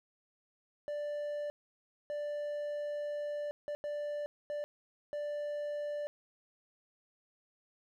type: tone bursts at uneven times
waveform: triangle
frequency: 588 Hz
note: D5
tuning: 2 cents sharp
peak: -33 dBFS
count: 6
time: 0.88-1.5 / 2.1-3.51 / 3.68-3.75 / 3.84-4.26 / 4.5-4.64 / 5.13-6.07 s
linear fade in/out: 0 ms
effects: none